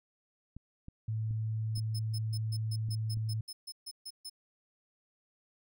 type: clicks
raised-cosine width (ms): 5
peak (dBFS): -33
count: 6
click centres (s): 0.566 / 0.884 / 1.31 / 1.776 / 2.888 / 3.172
type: tone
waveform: sine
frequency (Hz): 110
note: A2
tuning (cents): 0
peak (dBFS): -31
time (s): 1.08-3.41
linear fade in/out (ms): 5
type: tone bursts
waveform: sawtooth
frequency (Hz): 5200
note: E8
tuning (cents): -24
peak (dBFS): -38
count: 14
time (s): 1.75-4.298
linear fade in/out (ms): 10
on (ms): 52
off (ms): 140
effects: none